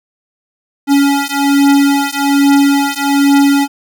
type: beating tone pair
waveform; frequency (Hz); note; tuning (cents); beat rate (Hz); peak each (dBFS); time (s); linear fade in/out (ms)
square; 280 / 281.2; C#4 / C#4; +18 / +25; 1.2; -12; 0.87-3.68; 50
effects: none